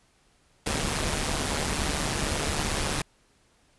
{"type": "noise with amplitude modulation", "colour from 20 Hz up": "pink", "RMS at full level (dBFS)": -25, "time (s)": [0.66, 3.02], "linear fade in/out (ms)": 5, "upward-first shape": "sine", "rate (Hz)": 147, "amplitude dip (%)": 65, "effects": ["pink hiss -64 dBFS RMS until 3.78 s", "resampled to 24000 Hz"]}